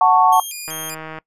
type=chord; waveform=sine; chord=F# minor; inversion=none; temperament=just; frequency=740 / 888 / 1110 Hz; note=F#5 / A5 / C#6; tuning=0 / +16 / +2 cents; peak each=-14 dBFS; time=0.01-0.4 s; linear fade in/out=2 ms
type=tone with vibrato; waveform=5% pulse; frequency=2798 Hz; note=F7; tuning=3 cents sharp; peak=-19 dBFS; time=0.32-0.95 s; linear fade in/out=10 ms; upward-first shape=square; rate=2.6 Hz; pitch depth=240 cents each way
type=click train; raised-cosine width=0.5 ms; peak=-17 dBFS; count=81; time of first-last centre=0.68-1.186 s; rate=158 Hz
effects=noise-tail reverb RT60 0.1 s tail -22 dB re dry + resampled to 32000 Hz